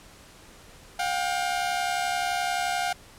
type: tone pair together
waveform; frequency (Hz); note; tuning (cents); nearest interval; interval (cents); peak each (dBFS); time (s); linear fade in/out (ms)
sawtooth; 713.5 / 785; F5 / G5; +37 / +2; major second; 165; -23 / -26; 0.99-2.93; 5
effects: pink hiss -50 dBFS RMS until 3.18 s + low-pass 11000 Hz 12 dB/octave